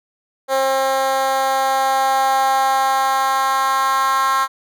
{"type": "tone with high-pass filter sweep", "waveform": "10% pulse", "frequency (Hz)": 267.4, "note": "C4", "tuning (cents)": 38, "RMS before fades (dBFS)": -17, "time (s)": [0.48, 4.48], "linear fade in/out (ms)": 50, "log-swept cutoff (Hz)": [580, 1100], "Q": 3.9, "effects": []}